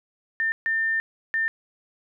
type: tone bursts at uneven times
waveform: sine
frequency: 1800 Hz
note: A6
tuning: 39 cents sharp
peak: -21 dBFS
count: 3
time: 0.4-0.52 / 0.66-1 / 1.34-1.48 s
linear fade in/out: 0 ms
effects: none